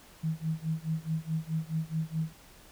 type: tone with tremolo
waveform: sine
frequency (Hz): 159.7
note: D#3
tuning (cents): +45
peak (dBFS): -26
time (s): 0.23-2.33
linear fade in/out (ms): 10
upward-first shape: sine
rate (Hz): 4.7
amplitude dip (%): 95
effects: pink hiss -55 dBFS RMS until 2.71 s